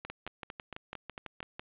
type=two click trains; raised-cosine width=0.3 ms; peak=-23 / -24 dBFS; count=10 / 7; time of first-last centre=0.1-1.595 / 0.05-1.404 s; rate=6.02 / 4.43 Hz; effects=resampled to 8000 Hz + 9-bit